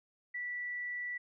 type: tone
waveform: sine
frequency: 1960 Hz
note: B6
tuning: 14 cents flat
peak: -36 dBFS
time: 0.34-1.18 s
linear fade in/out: 10 ms
effects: none

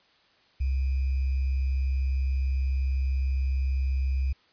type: tone with sample-and-hold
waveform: sine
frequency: 66.3 Hz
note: C2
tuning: 23 cents sharp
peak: -23 dBFS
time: 0.6-4.33 s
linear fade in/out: 10 ms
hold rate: 2450 Hz
effects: white hiss -62 dBFS RMS until 4.52 s + resampled to 11025 Hz

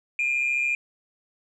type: tone pair together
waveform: sine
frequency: 2406 / 2540 Hz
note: D7 / D#7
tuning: +41 / +35 cents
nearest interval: minor second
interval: 94 cents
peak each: -21 / -28 dBFS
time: 0.19-0.75 s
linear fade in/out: 2 ms
effects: tanh soft clip ceiling -18 dBFS

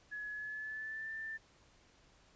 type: tone with pitch glide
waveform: sine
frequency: 1693 to 1778.2 Hz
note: G#6 to A6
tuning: +33 to +18 cents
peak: -40 dBFS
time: 0.11-1.38 s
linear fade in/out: 20 ms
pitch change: +85 cents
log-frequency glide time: 0.31-1.11 s
effects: pink hiss -66 dBFS RMS until 2.35 s + resampled to 16000 Hz

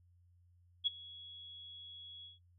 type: tone with ADSR envelope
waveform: sine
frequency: 3349 Hz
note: G#7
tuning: 14 cents sharp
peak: -27 dBFS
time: 0.84-2.39 s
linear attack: 28 ms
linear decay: 17 ms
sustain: -22 dB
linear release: 150 ms
effects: noise-tail reverb RT60 0.1 s tail -19 dB re dry + added 88 Hz sine -64 dBFS peak until 2.58 s

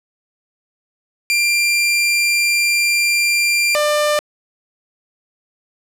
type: tone pair in turn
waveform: sawtooth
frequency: 2380 / 596.4 Hz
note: D7 / D5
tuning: +22 / +27 cents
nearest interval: 2 octaves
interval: 2395 cents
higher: first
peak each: -10 dBFS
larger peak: neither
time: 1.3-3.75 / 3.75-4.19 s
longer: first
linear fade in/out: 0 ms
effects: low-pass 12000 Hz 12 dB/octave

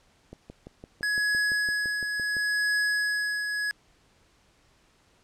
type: click train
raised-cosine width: 2 ms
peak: -28 dBFS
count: 13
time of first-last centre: 0.33-2.367 s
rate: 5.89 Hz
type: tone with tremolo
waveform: square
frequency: 1680 Hz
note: G#6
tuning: 19 cents sharp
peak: -23 dBFS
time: 1.03-3.71 s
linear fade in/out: 0 ms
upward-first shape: triangle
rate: 0.72 Hz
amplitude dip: 50%
effects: pink hiss -63 dBFS RMS until 5.23 s + low-pass 8000 Hz 12 dB/octave

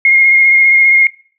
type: tone with vibrato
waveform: sine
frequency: 2141 Hz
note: C7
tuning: 39 cents sharp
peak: -5 dBFS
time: 0.05-1.07 s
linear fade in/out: 2 ms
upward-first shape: triangle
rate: 15 Hz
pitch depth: 23 cents each way
effects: noise-tail reverb RT60 0.5 s tail -22 dB re dry

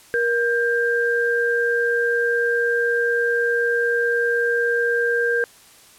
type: tone pair together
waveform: sine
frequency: 472.6 / 1591 Hz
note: A#4 / G6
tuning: +24 / +25 cents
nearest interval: octave + major sixth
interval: 2101 cents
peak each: -20 dBFS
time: 0.14-5.44 s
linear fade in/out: 0 ms
effects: white hiss -49 dBFS RMS until 5.98 s + low-pass 12000 Hz 12 dB/octave

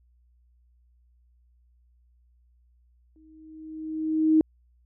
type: tone with exponential growth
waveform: sine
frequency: 314.4 Hz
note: D#4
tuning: 18 cents sharp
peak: -14 dBFS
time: 3.16-4.41 s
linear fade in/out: 1 ms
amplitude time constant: 270 ms
effects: added 60 Hz sine -59 dBFS peak until 4.85 s

